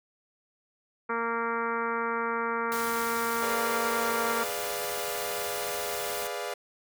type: harmonic tone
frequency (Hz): 231.3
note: A#3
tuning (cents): -13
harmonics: 1 / 2 / 3 / 4 / 5 / 6 / 7 / 8 / 9 / 10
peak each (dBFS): -38 / -33 / -45 / -34 / -34 / -33 / -42 / -42 / -44 / -45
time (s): 1.09-4.44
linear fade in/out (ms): 10
type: noise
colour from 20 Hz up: white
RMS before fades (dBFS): -37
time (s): 2.72-6.27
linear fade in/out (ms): 0
type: chord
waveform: sawtooth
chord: G# diminished seventh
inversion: none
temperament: equal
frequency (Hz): 415.3 / 493.9 / 587.3 / 698.5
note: G#4 / B4 / D5 / F5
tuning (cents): 0 / 0 / 0 / 0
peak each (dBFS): -34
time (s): 3.42-6.54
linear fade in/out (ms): 5
effects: none